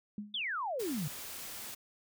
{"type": "tone with exponential decay", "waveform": "sine", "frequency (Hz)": 207.7, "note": "G#3", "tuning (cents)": 0, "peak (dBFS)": -34, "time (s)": [0.18, 0.43], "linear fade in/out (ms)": 2, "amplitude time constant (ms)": 53}
{"type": "exponential sweep", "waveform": "sine", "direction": "down", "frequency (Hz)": [3618, 135], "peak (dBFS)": -33, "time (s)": [0.34, 1.08], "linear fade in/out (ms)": 5}
{"type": "noise", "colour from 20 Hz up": "white", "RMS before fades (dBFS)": -44, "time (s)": [0.79, 1.75], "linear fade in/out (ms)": 10}
{"effects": []}